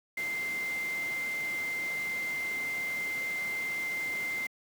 sine tone in noise, 2087 Hz, C7, 5 cents flat, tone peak -31 dBFS, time 0.17-4.47 s, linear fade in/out 5 ms, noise pink, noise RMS -43 dBFS, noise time 0.17-4.47 s, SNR +9 dB, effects high-pass 200 Hz 12 dB/octave

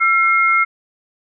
sine tone pair together, 1348 / 2140 Hz, E6 / C7, +38 / +38 cents, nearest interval minor sixth, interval 800 cents, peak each -14 dBFS, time 0-0.65 s, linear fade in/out 20 ms, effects none

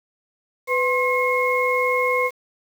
sine tone cluster, 499.6 / 1061 / 2162 Hz, B4 / C6 / C#7, +20 / +24 / -44 cents, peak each -21 / -23 / -22 dBFS, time 0.67-2.31 s, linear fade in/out 50 ms, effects 7-bit

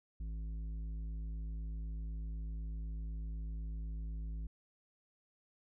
triangle tone with tanh clipping, 54 Hz, A1, 32 cents flat, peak -40 dBFS, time 0.2-4.47 s, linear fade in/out 5 ms, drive 13 dB, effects none

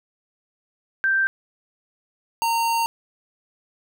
sine / square tone pair in turn, 1568 / 920.6 Hz, G6 / A#5, 0 / -22 cents, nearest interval major sixth, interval 922 cents, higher first, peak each -17 / -20 dBFS, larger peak first, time 1.04-1.27 / 2.42-2.86 s, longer second, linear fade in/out 0 ms, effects none

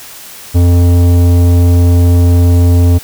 sine tone with tanh clipping, 87.4 Hz, F2, 2 cents sharp, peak -6 dBFS, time 0.54-2.99 s, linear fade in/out 20 ms, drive 14 dB, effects white hiss -31 dBFS RMS until 3.03 s

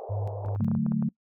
pink band-pass noise, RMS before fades -39 dBFS, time 0-0.55 s, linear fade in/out 0 ms, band 430 to 830 Hz, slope 48 dB/octave
sine tone with tremolo, 101.4 Hz, G#2, 41 cents flat, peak -27 dBFS, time 0.09-0.8 s, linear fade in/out 20 ms, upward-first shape square, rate 2.7 Hz, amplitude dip 50%
clicks, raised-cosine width 1 ms, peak -26 dBFS, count 10, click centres 0.449 / 0.485 / 0.56 / 0.607 / 0.682 / 0.715 / 0.751 / 0.864 / 0.92 / 1.025 s
sine chord, D major, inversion none, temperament equal, 146.83 / 185 / 220 Hz, D3 / F#3 / A3, 0 / 0 / 0 cents, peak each -29 / -29 / -26 dBFS, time 0.6-1.09 s, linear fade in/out 5 ms
effects noise-tail reverb RT60 0.1 s tail -24 dB re dry

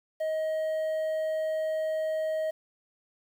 triangle tone with quantisation, 630 Hz, D#5, 21 cents sharp, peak -25 dBFS, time 0.2-2.51 s, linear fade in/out 10 ms, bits 9, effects none

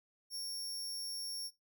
sawtooth tone, 5500 Hz, F8, 27 cents flat, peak -37 dBFS, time 0.3-1.51 s, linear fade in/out 50 ms, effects noise-tail reverb RT60 0.2 s tail -21 dB re dry

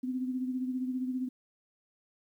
sine beating tone pair, 254.3 / 269.3 Hz, C4 / C#4, -49 / -50 cents, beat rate 15 Hz, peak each -31 / -40 dBFS, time 0.03-1.29 s, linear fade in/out 10 ms, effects 11-bit

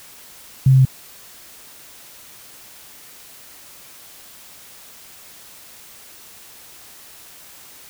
sine tone with pitch steps, 132.9 / 132.06 / 131.22 Hz, C3 / C3 / C3, +27 / +16 / +5 cents, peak -8 dBFS, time 0.66-0.852 s, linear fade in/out 5 ms, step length 64 ms, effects white hiss -43 dBFS RMS until 7.89 s

